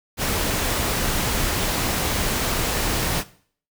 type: noise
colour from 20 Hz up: pink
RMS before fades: -23 dBFS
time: 0.17-3.24 s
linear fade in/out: 50 ms
effects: noise-tail reverb RT60 0.5 s tail -17 dB re dry